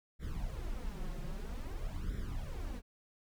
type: noise with flanger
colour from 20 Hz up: brown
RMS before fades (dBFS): -39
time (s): 0.19-2.82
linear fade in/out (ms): 50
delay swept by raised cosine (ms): 0.54 to 5.64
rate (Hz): 0.51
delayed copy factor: +0.8
effects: none